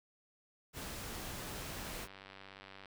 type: noise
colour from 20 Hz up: pink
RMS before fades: -44 dBFS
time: 0.73-2.08 s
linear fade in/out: 50 ms
type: click train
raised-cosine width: 0.3 ms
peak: -35 dBFS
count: 126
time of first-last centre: 1.57-2.857 s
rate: 97.1 Hz
effects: none